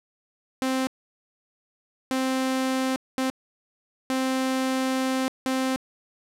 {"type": "tone bursts at uneven times", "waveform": "sawtooth", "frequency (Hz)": 261.6, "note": "C4", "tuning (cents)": 0, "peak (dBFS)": -19, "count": 5, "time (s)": [[0.62, 0.87], [2.11, 2.96], [3.18, 3.3], [4.1, 5.28], [5.46, 5.76]], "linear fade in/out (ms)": 0, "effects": ["low-pass 12000 Hz 12 dB/octave"]}